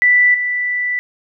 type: tone with level steps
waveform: sine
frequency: 1975.5 Hz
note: B6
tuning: in tune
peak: -8 / -16 dBFS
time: 0.02-0.99 s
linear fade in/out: 0 ms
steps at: 0.34 s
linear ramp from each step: 5 ms
effects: none